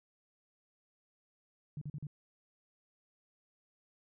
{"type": "tone bursts", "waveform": "sine", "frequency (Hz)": 147.3, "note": "D3", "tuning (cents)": 6, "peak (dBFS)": -38, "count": 4, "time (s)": [1.77, 2.069], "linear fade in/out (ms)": 2, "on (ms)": 44, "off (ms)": 41, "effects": []}